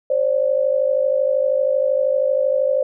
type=tone pair together; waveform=sine; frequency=530.2 / 583 Hz; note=C5 / D5; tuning=+23 / -13 cents; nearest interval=major second; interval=164 cents; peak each=-17 / -19 dBFS; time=0.1-2.83 s; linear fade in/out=5 ms; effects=none